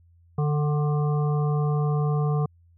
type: harmonic tone with a mistuned harmonic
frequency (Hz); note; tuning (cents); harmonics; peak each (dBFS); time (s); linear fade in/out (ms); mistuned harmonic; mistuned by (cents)
148; D3; +14; 1 / 3 / 5 / 7 / 8; -21 / -31 / -35 / -38 / -39; 0.38-2.46; 5; 7; +43
effects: added 85 Hz sine -54 dBFS peak until 2.77 s